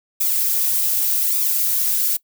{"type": "noise with flanger", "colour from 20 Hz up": "violet", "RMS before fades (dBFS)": -19, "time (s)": [0.2, 2.17], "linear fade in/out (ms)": 10, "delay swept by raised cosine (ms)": [0.81, 5.01], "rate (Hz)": 0.85, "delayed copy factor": 0.95, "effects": ["noise-tail reverb RT60 0.1 s tail -21 dB re dry"]}